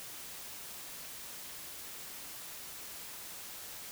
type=silence; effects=white hiss -46 dBFS RMS until 3.91 s